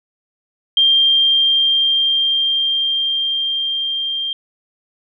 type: tone with level ramp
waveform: sine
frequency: 3186 Hz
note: G7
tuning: 27 cents sharp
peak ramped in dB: -9 to -19 dBFS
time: 0.77-4.33 s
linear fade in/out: 2 ms
effects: none